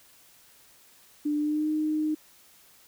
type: tone with pitch glide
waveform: sine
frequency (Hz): 296.7 to 307.7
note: D4 to D#4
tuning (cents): +18 to -19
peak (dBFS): -24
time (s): 1.25-2.15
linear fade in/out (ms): 10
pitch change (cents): +63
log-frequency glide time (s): 1.37-1.69
effects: white hiss -57 dBFS RMS until 2.87 s